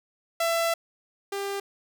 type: tone pair in turn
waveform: sawtooth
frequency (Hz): 669 / 397.8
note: E5 / G4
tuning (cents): +25 / +25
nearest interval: major sixth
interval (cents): 900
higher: first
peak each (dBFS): -19 / -25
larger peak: first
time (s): 0.4-0.74 / 1.32-1.6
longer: first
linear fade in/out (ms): 5
effects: none